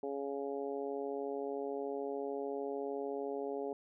harmonic tone, 139.5 Hz, C#3, 11 cents sharp, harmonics 2 / 3 / 4 / 5 / 6, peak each -44 / -38 / -44 / -46 / -49 dBFS, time 0.03-3.73 s, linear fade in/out 2 ms, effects none

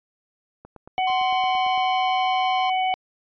click train, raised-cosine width 1 ms, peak -28 dBFS, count 11, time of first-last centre 0.65-1.777 s, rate 8.87 Hz
harmonic tone, 748 Hz, F#5, 19 cents sharp, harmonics 1 / 3 / 4, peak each -20 / -30 / -32 dBFS, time 0.98-2.94 s, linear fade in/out 0 ms
45% pulse tone, 1046.5 Hz, C6, in tune, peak -27 dBFS, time 1.07-2.7 s, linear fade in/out 5 ms
effects resampled to 11025 Hz

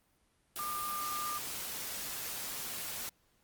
sine tone in noise, 1201 Hz, D6, 38 cents sharp, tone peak -36 dBFS, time 0.59-1.38 s, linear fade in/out 0 ms, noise white, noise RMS -40 dBFS, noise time 0.56-3.09 s, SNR +1 dB, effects pink hiss -72 dBFS RMS until 3.43 s + Opus 32 kbps

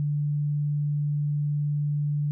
sine tone, 146.83 Hz, D3, in tune, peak -23 dBFS, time 0-2.31 s, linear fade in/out 0 ms, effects none

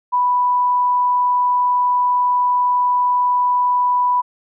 sine tone, 987.8 Hz, B5, in tune, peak -13 dBFS, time 0.12-4.22 s, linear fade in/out 20 ms, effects none

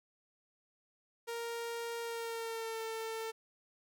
sawtooth tone with pitch glide, 466.2 to 447.5 Hz, A#4 to A4, 0 to +29 cents, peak -34 dBFS, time 1.27-3.32 s, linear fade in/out 20 ms, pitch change -71 cents, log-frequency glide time 2.01-2.82 s, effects none

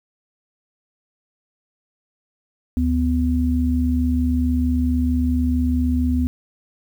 sine tone pair together, 74.48 / 250 Hz, D2 / B3, +25 / +21 cents, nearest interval octave + major sixth, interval 2096 cents, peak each -19 dBFS, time 2.77-6.27 s, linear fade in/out 0 ms, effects 8-bit

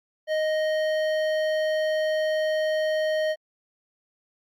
sine tone with hard clipping, 622.3 Hz, D#5, in tune, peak -24 dBFS, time 0.27-3.36 s, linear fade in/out 50 ms, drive 12 dB, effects Opus 48 kbps

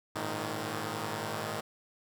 5% pulse chord, Ab suspended second, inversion none, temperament equal with one note detuned, 103.83 / 113.88 / 155.56 Hz, Ab2 / Bb2 / Eb3, 0 / -40 / 0 cents, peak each -27 dBFS, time 0.15-1.61 s, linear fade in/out 10 ms, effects none

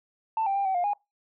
sine tone with pitch steps, 888 / 786 / 795 / 764 / 707 / 820 Hz, A5 / G5 / G5 / G5 / F5 / G#5, +16 / +4 / +24 / -45 / +21 / -22 cents, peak -22 dBFS, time 0.37-0.934 s, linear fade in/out 2 ms, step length 94 ms, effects noise-tail reverb RT60 0.2 s tail -25 dB re dry + tanh soft clip ceiling -20 dBFS

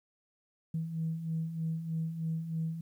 sine beating tone pair, 159.5 / 162.7 Hz, D#3 / E3, +43 / -22 cents, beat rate 3.2 Hz, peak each -39 / -32 dBFS, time 0.74-2.81 s, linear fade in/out 5 ms, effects tanh soft clip ceiling -25 dBFS + 11-bit

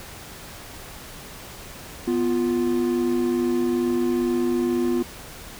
triangle tone pair together, 246.9 / 349.2 Hz, B3 / F4, 0 / 0 cents, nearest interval tritone, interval 600 cents, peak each -21 / -20 dBFS, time 2.07-5.03 s, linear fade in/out 10 ms, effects pink hiss -40 dBFS RMS until 5.59 s

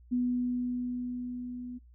sine tone with level ramp, 246.9 Hz, B3, in tune, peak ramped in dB -25 to -38 dBFS, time 0.11-1.79 s, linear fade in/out 20 ms, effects noise-tail reverb RT60 0.2 s tail -23 dB re dry + added 60 Hz sine -53 dBFS peak until 1.94 s

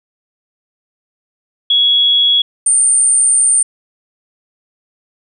sine tone pair in turn, 3347 / 8935 Hz, G#7 / C#9, +13 / +13 cents, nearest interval octave + perfect fourth, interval 1700 cents, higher second, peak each -8 dBFS, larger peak neither, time 1.7-2.42 / 2.66-3.63 s, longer second, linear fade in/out 5 ms, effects none

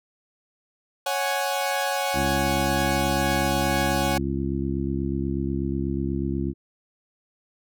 sawtooth chord, C# suspended fourth, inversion none, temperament equal, 554.4 / 740 / 830.6 Hz, C#5 / F#5 / G#5, 0 / 0 / 0 cents, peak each -24 dBFS, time 1.06-4.18 s, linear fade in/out 5 ms
harmonic tone, 68.2 Hz, C#2, 28 cents flat, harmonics 1 / 2 / 3 / 4 / 5, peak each -30 / -30 / -30 / -30 / -30 dBFS, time 2.13-6.54 s, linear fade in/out 50 ms
effects none

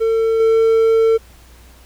triangle tone with level steps, 449.7 Hz, A4, 38 cents sharp, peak -11 / -8 dBFS, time 0-1.18 s, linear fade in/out 20 ms, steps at 0.4 s, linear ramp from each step 2 ms, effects added 60 Hz sine -43 dBFS peak until 1.85 s + pink hiss -48 dBFS RMS until 1.85 s

